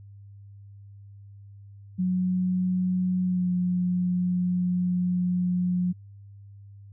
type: tone with pitch glide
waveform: sine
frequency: 183.2 to 179.64 Hz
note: F#3 to F3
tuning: -17 to +49 cents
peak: -22 dBFS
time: 1.98-5.93 s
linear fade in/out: 20 ms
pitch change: -34 cents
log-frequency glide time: 3.23-3.48 s
effects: added 100 Hz sine -44 dBFS peak until 6.92 s